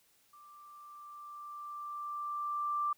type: tone with level ramp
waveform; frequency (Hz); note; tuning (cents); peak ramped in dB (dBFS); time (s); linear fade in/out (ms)
sine; 1178; D6; +5; -54 to -29; 0.33-2.93; 5
effects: white hiss -69 dBFS RMS until 2.97 s